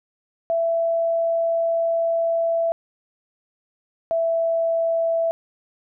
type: tone pair in turn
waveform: sine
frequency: 666 / 662.2 Hz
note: E5 / E5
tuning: +18 / +8 cents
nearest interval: unison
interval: 10 cents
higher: first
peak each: -18 dBFS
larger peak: neither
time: 0.5-2.72 / 4.11-5.31 s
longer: first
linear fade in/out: 0 ms
effects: none

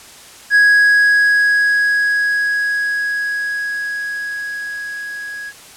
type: tone with level ramp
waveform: triangle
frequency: 1661.2 Hz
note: G#6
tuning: in tune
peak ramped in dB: -5 to -24 dBFS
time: 0.5-5.53 s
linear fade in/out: 50 ms
effects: white hiss -39 dBFS RMS until 5.76 s + low-pass 10000 Hz 12 dB/octave

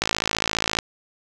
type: click train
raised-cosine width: 0.2 ms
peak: -3 dBFS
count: 43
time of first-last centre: 0.02-0.788 s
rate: 54.7 Hz
effects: none

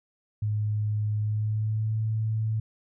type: tone with pitch glide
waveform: sine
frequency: 105.9 to 109.89 Hz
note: G#2 to A2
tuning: +34 to -2 cents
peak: -24 dBFS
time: 0.42-2.6 s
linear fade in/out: 5 ms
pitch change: +64 cents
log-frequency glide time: 1.17-1.99 s
effects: none

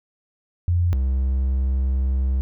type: tone pair in turn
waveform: sine / triangle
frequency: 87.31 / 65.67 Hz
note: F2 / C2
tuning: 0 / +7 cents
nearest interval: perfect fourth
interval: 493 cents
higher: first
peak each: -16 dBFS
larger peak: neither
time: 0.68-0.93 / 0.93-2.41 s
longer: second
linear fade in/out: 0 ms
effects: none

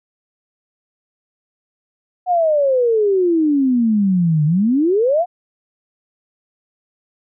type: exponential two-way sweep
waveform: sine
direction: down then up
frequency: 740 to 146.83 to 740 Hz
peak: -12 dBFS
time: 2.26-5.26 s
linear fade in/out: 50 ms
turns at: 4.45 s
effects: none

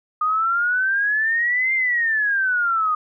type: exponential two-way sweep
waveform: sine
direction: up then down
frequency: 1227 to 2110 to 1227 Hz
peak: -17 dBFS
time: 0.21-2.95 s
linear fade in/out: 5 ms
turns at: 1.74 s
effects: none

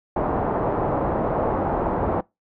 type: low-pass noise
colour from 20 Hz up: white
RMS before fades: -23 dBFS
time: 0.16-2.21 s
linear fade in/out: 5 ms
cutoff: 920 Hz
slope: 24 dB/octave
effects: noise-tail reverb RT60 0.2 s tail -23 dB re dry

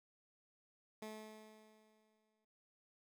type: tone with exponential decay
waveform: 15% pulse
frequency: 216.4 Hz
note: A3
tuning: 29 cents flat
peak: -39 dBFS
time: 1.02-2.45 s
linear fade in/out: 5 ms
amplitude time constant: 310 ms
effects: none

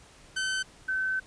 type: tone pair in turn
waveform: sawtooth / sine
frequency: 1530 / 1530 Hz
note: G6 / G6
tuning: -42 / -42 cents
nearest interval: unison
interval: 0 cents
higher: neither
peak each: -24 / -26 dBFS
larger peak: first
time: 0.36-0.63 / 0.88-1.2 s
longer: second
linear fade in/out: 10 ms
effects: pink hiss -54 dBFS RMS until 1.26 s + resampled to 22050 Hz

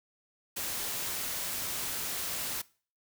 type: noise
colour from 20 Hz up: white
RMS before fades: -35 dBFS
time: 0.56-2.62 s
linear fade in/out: 10 ms
effects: noise-tail reverb RT60 0.4 s tail -21 dB re dry

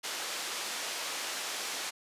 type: band-pass noise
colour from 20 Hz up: white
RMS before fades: -37 dBFS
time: 0.03-1.91 s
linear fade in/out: 20 ms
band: 370 to 6300 Hz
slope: 12 dB/octave
effects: resampled to 32000 Hz

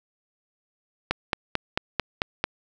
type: click train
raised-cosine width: 0.3 ms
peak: -6 dBFS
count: 7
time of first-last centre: 1.11-2.44 s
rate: 4.51 Hz
effects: none

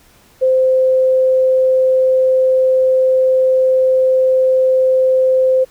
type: tone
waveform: sine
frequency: 519 Hz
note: C5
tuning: 14 cents flat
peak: -9 dBFS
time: 0.41-5.65 s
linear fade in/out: 20 ms
effects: pink hiss -49 dBFS RMS until 5.7 s

